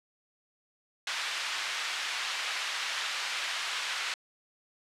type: band-pass noise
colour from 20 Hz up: white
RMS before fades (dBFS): -34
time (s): 1.07-4.14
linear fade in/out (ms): 2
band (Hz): 1200 to 3400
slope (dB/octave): 12
effects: low-pass 10000 Hz 12 dB/octave